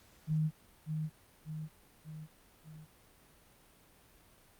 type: tone with echo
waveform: sine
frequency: 155.56 Hz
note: D#3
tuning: in tune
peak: -28 dBFS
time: 0.27-0.51 s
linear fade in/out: 50 ms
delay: 590 ms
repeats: 4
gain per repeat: -5 dB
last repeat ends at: 2.87 s
effects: pink hiss -63 dBFS RMS until 4.59 s + Opus 48 kbps